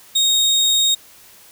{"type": "tone", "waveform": "30% pulse", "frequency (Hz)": 3729, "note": "A#7", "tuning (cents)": 0, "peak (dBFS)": -11, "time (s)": [0.15, 0.95], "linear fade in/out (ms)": 10, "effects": ["white hiss -46 dBFS RMS until 1.51 s"]}